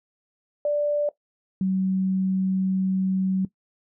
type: tone pair in turn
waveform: sine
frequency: 587.3 / 189.09 Hz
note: D5 / F#3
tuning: 0 / +38 cents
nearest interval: octave + minor sixth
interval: 1962 cents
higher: first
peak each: -20 dBFS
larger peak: neither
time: 0.65-1.09 / 1.61-3.45 s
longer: second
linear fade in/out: 2 ms
effects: noise-tail reverb RT60 0.1 s tail -17 dB re dry